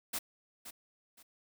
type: noise with echo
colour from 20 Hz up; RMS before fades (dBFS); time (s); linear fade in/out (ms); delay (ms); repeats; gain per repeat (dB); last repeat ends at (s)
white; -36; 0.13-0.19; 10; 520; 2; -11; 1.23
effects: none